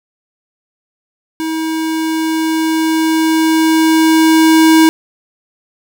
square tone with level ramp, 320 Hz, D#4, 49 cents sharp, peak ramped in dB -17 to -5 dBFS, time 1.4-4.89 s, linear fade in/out 0 ms, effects none

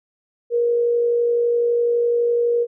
sine tone with amplitude modulation, 474.3 Hz, A#4, 30 cents sharp, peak -14 dBFS, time 0.5-2.67 s, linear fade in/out 50 ms, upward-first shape sine, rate 51.9 Hz, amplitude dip 30%, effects none

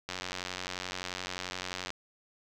click train, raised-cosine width 0.2 ms, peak -18 dBFS, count 167, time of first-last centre 0.09-1.904 s, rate 91.5 Hz, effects none

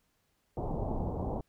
pink low-pass noise, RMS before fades -34 dBFS, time 0.57-1.41 s, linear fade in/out 2 ms, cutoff 920 Hz, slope 48 dB/octave, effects pink hiss -75 dBFS RMS until 1.48 s

